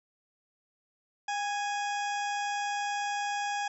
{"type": "harmonic tone with a mistuned harmonic", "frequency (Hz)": 830.6, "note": "G#5", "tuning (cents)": 0, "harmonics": [1, 2, 3, 4, 6, 7, 8, 9], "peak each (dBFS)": [-31, -37, -41, -43, -47, -48, -49, -50], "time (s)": [1.28, 3.68], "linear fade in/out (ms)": 5, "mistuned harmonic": 1, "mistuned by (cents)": -36, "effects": []}